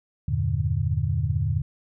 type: chord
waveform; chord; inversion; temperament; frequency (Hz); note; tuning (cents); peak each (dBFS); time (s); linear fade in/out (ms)
sine; E half-diminished seventh; none; equal; 82.41 / 98 / 116.54 / 146.83; E2 / G2 / Bb2 / D3; 0 / 0 / 0 / 0; -27; 0.28-1.62; 5
effects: none